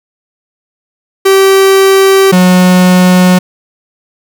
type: tone pair in turn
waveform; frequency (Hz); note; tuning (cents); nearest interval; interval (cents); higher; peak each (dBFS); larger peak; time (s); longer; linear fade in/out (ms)
45% pulse; 387.1 / 182.11; G4 / F#3; -22 / -27; octave + minor second; 1305; first; -3; neither; 1.25-2.32 / 2.32-3.39; neither; 10
effects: none